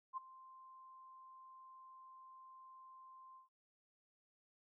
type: tone with ADSR envelope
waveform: sine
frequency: 1046.5 Hz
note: C6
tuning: in tune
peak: -38 dBFS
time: 0.13-3.49 s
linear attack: 42 ms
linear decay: 13 ms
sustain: -18 dB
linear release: 130 ms
effects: none